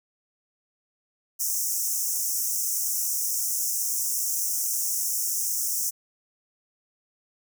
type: high-pass noise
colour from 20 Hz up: pink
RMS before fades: -27 dBFS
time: 1.39-5.91 s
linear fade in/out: 20 ms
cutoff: 5500 Hz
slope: 96 dB/octave
effects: none